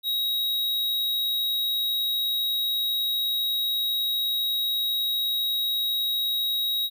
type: tone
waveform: square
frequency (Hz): 3811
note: A#7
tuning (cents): +38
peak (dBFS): -24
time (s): 0.03-6.9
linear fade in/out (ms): 50
effects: none

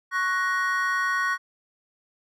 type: chord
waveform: triangle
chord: F# major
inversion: second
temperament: equal with one note detuned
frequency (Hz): 1108.7 / 1480 / 1879.8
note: C#6 / F#6 / A#6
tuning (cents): 0 / 0 / +14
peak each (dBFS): -25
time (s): 0.11-1.38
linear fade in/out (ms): 50
effects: none

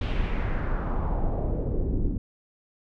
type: noise with low-pass filter sweep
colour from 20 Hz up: brown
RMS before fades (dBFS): -26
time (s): 0.01-2.18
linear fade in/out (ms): 5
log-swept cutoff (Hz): 3400 to 270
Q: 2.1
effects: none

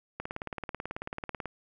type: click train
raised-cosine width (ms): 0.5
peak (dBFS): -20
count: 24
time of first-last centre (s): 0.2-1.457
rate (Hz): 18.3
effects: none

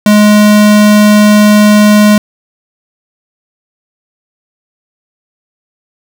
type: tone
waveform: square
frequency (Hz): 209.5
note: G#3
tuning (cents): +15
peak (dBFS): -3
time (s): 0.06-2.18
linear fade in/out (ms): 2
effects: none

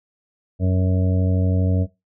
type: harmonic tone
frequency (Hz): 92.5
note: F#2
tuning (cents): 0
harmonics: 1 / 2 / 3 / 5 / 6 / 7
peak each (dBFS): -17 / -23 / -27 / -31 / -33 / -34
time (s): 0.59-1.87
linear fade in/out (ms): 50
effects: noise-tail reverb RT60 0.2 s tail -17 dB re dry

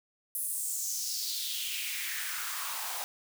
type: noise with high-pass filter sweep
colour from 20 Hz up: white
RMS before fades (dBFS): -35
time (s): 0.35-3.04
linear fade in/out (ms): 0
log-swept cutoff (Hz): 11000 to 740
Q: 3.3
effects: none

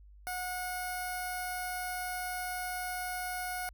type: tone with notch filter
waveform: 10% pulse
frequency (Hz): 728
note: F#5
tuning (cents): -28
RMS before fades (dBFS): -37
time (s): 0.27-3.69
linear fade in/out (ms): 0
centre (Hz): 3300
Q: 0.57
effects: added 50 Hz sine -52 dBFS peak until 3.73 s

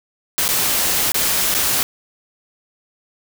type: noise with dropouts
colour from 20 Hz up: white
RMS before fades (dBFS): -18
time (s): 0.38-1.83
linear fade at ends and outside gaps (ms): 0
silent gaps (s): 0.48-0.489 / 1.119-1.144 / 1.541-1.548
effects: none

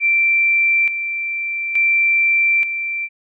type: tone with tremolo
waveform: sine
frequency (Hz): 2349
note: D7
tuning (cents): 0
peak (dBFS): -12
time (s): 0-3.09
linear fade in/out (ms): 50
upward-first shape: square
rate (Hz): 0.57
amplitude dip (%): 60
effects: none

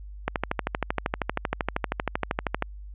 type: click train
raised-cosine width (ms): 0.5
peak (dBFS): -9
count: 31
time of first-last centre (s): 0.28-2.624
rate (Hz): 12.8
effects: added 50 Hz sine -38 dBFS peak until 2.94 s + resampled to 8000 Hz

